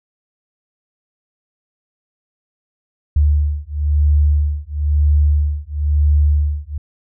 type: beating tone pair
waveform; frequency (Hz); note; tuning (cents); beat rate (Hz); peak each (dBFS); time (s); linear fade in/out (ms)
sine; 73.42 / 74.42; D2 / D2; 0 / +24; 1; -15; 3.16-6.78; 5
effects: none